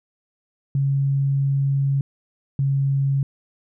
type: tone pair in turn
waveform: sine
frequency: 138.1 / 137.61 Hz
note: C#3 / C#3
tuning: -6 / -12 cents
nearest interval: unison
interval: 6 cents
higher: first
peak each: -17 dBFS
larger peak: neither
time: 0.75-2.01 / 2.59-3.23 s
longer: first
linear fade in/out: 2 ms
effects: none